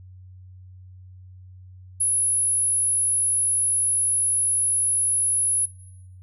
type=tone; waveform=sine; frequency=10548 Hz; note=E9; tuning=in tune; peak=-18 dBFS; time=2-5.66 s; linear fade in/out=10 ms; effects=noise-tail reverb RT60 0.9 s tail -21 dB re dry + added 92 Hz sine -42 dBFS peak until 6.22 s